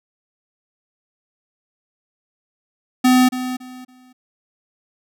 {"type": "tone with echo", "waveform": "square", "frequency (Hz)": 253.5, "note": "B3", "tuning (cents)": 45, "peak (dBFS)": -11, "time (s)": [3.04, 3.29], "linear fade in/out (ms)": 10, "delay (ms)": 280, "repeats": 3, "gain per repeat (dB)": -12, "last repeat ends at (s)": 4.13, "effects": []}